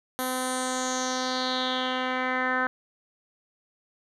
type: tone with low-pass filter sweep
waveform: 10% pulse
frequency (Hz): 256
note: C4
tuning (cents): -38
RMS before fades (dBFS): -28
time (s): 0.19-2.67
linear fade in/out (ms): 0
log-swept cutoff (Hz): 12000 to 1600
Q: 4.2
effects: none